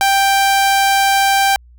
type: tone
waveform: sawtooth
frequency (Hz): 786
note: G5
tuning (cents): +4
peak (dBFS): -7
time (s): 0.01-1.56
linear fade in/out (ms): 0
effects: added 60 Hz sine -41 dBFS peak until 1.78 s